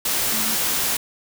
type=tone in noise; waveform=sine; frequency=220 Hz; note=A3; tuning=in tune; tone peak=-32 dBFS; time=0.32-0.55 s; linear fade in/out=5 ms; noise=white; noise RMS=-22 dBFS; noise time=0.05-0.97 s; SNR=-13 dB; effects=none